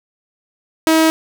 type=tone; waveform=sawtooth; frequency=320.2 Hz; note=D#4; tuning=50 cents sharp; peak=-6 dBFS; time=0.87-1.1 s; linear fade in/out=0 ms; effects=none